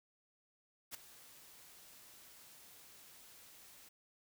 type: noise with ADSR envelope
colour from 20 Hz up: white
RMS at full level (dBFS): -43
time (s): 0.91-3.89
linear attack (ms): 37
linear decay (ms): 4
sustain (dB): -16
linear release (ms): 8
effects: none